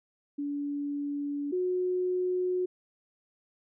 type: tone pair in turn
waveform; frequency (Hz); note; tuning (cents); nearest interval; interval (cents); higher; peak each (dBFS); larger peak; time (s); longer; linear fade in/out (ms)
sine; 287.1 / 364.4; D4 / F#4; -39 / -26; major third; 413; second; -30 / -26; second; 0.38-1.52 / 1.52-2.66; neither; 10
effects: none